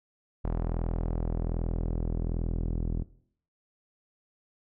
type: tone with low-pass filter sweep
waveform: sawtooth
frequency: 41.26 Hz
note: E1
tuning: 2 cents sharp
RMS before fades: -30 dBFS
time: 0.44-3.03 s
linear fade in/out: 10 ms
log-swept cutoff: 910 to 320 Hz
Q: 0.94
effects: noise-tail reverb RT60 0.6 s tail -18 dB re dry